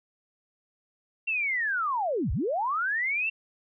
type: linear two-way sweep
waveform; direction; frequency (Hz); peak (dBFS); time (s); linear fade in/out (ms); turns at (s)
sine; down then up; 2736 to 43.76 to 2736; -25; 1.27-3.3; 10; 2.32
effects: none